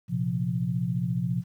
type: chord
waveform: sine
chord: Bb suspended second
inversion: none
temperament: just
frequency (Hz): 116.54 / 131.11 / 174.81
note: Bb2 / C3 / F3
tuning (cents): 0 / +4 / +2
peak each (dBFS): -31 / -29 / -28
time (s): 0.08-1.44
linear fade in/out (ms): 50
effects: 10-bit